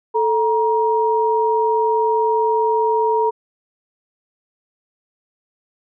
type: tone pair together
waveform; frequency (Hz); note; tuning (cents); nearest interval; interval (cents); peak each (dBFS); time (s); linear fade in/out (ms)
sine; 440 / 944.8; A4 / A#5; 0 / +23; octave + minor second; 1323; -17; 0.14-3.31; 20
effects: none